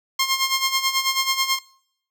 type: tone with tremolo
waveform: 10% pulse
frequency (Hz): 1066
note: C6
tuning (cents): +32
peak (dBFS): -8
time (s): 0.19-1.59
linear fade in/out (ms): 5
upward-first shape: sine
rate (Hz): 9.2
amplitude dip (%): 70
effects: noise-tail reverb RT60 0.7 s tail -23 dB re dry